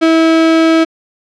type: tone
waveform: 35% pulse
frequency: 324.8 Hz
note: E4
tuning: 26 cents flat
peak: -5 dBFS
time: 0.01-0.85 s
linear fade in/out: 20 ms
effects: low-pass 4000 Hz 12 dB/octave